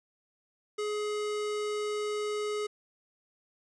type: tone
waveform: square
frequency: 420 Hz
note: G#4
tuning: 19 cents sharp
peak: -31 dBFS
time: 0.78-2.67 s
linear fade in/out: 10 ms
effects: resampled to 22050 Hz + 10-bit